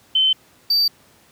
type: tone pair in turn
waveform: sine / triangle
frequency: 3072 / 4636 Hz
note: G7 / D8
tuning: -36 / -23 cents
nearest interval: perfect fifth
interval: 713 cents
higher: second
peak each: -13 dBFS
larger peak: neither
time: 0.15-0.33 / 0.7-0.88 s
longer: neither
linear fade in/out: 5 ms
effects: pink hiss -53 dBFS RMS until 1.31 s + high-pass 100 Hz 12 dB/octave